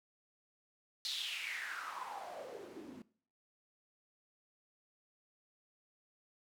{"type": "noise with band-pass filter sweep", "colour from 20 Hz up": "white", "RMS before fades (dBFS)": -44, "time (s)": [1.05, 3.02], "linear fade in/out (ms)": 0, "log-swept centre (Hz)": [4200, 230], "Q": 5.3, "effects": ["noise-tail reverb RT60 0.5 s tail -19 dB re dry"]}